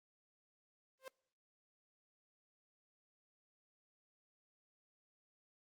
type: tone with exponential growth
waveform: sawtooth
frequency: 526 Hz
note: C5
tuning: 9 cents sharp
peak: -40 dBFS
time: 0.99-1.08 s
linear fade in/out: 2 ms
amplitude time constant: 19 ms
effects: noise-tail reverb RT60 0.6 s tail -26 dB re dry + Opus 24 kbps